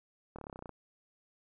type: slowing click train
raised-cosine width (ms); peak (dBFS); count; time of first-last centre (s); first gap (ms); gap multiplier
1; -30; 12; 0.36-0.693; 26; 1.03
effects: none